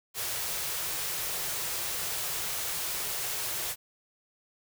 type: band-stop noise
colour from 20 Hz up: white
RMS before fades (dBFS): -33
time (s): 0.14-3.76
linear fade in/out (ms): 50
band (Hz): 190 to 320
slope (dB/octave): 96
effects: none